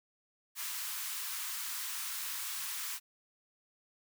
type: high-pass noise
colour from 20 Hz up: white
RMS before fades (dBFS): -39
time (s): 0.55-3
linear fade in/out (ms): 50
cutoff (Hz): 930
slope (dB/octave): 48
effects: none